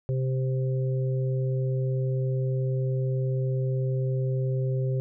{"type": "harmonic tone", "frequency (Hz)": 130.81, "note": "C3", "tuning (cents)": 0, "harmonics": [1, 3, 4], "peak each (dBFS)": [-24, -34, -36], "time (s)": [0.09, 5], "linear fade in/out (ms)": 0, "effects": []}